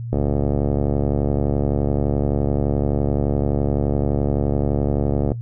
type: click train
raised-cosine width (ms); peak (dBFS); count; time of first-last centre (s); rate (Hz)
2; -7; 373; 0.13-5.318; 71.7
effects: noise-tail reverb RT60 0.1 s tail -17 dB re dry + added 117 Hz sine -26 dBFS peak until 5.41 s